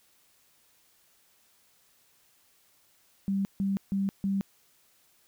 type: tone bursts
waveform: sine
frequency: 196 Hz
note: G3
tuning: in tune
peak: -25 dBFS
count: 4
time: 3.28-4.41 s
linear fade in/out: 0 ms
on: 170 ms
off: 150 ms
effects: white hiss -65 dBFS RMS until 5.27 s